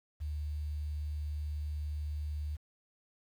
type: tone with quantisation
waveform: sine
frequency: 74.7 Hz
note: D2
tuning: 30 cents sharp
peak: -34 dBFS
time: 0.2-2.57 s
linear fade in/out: 20 ms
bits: 10
effects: none